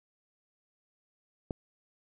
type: click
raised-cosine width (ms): 2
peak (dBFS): -20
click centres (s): 1.508
effects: none

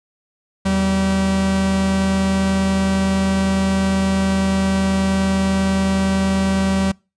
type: tone pair together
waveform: 45% pulse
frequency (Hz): 81 / 192.65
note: E2 / G3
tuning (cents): -30 / -30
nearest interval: octave + minor third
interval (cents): 1500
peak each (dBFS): -25 / -16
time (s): 0.65-6.92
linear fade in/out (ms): 10
effects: noise-tail reverb RT60 0.3 s tail -26 dB re dry + resampled to 22050 Hz

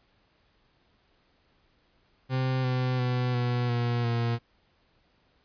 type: tone with pitch steps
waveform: 40% pulse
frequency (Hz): 130 / 127.4 / 124.85 / 122.35 / 119.9 / 117.5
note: C3 / C3 / B2 / B2 / A#2 / A#2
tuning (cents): -11 / -46 / +19 / -16 / +49 / +14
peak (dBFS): -24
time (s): 2.29-4.39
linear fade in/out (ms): 50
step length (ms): 350
effects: pink hiss -67 dBFS RMS until 5.44 s + resampled to 11025 Hz

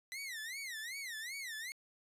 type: tone with vibrato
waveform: sawtooth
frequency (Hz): 1975.5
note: B6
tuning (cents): 0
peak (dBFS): -38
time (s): 0.12-1.72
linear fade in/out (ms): 0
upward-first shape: sine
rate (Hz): 2.6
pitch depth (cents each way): 230
effects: resampled to 32000 Hz

